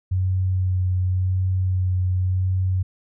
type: tone with vibrato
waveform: sine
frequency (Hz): 92.5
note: F#2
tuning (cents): 0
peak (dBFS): -18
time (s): 0.11-2.83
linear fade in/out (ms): 10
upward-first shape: sine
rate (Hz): 0.91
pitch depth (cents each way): 15
effects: none